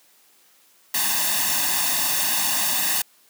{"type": "noise with comb filter", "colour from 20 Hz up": "white", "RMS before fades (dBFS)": -22, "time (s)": [0.94, 3.02], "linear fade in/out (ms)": 5, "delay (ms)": 1.1, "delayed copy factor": 0.85, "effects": ["white hiss -57 dBFS RMS until 3.29 s", "high-pass 200 Hz 12 dB/octave"]}